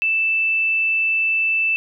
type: tone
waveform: sine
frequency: 2645 Hz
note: E7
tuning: 5 cents sharp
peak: -16 dBFS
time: 0.02-1.76 s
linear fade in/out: 0 ms
effects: none